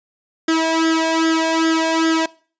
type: tone with flanger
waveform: sawtooth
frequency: 324.2 Hz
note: E4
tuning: 29 cents flat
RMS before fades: -17 dBFS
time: 0.48-2.26 s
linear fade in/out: 5 ms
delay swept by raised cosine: 0.59 to 1.22 ms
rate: 2.5 Hz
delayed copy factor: +1
effects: noise-tail reverb RT60 0.4 s tail -22 dB re dry + resampled to 16000 Hz